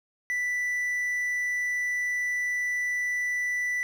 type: tone with quantisation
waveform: triangle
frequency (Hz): 1975.5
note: B6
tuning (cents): 0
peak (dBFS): -24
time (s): 0.3-3.83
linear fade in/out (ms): 0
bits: 9
effects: none